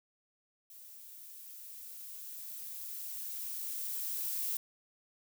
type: noise with level ramp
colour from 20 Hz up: violet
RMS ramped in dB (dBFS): -53 to -35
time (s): 0.7-4.57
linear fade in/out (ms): 2
effects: none